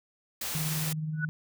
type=noise; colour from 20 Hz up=white; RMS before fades=-34 dBFS; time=0.41-0.93 s; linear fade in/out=5 ms
type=tone with tremolo; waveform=sine; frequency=155.56 Hz; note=D#3; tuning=in tune; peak=-28 dBFS; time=0.55-1.29 s; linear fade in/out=0 ms; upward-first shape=triangle; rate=19 Hz; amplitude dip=45%
type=tone with exponential growth; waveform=sine; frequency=1480 Hz; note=F#6; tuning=in tune; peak=-25 dBFS; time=1.13-1.25 s; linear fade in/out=5 ms; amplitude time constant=24 ms
effects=none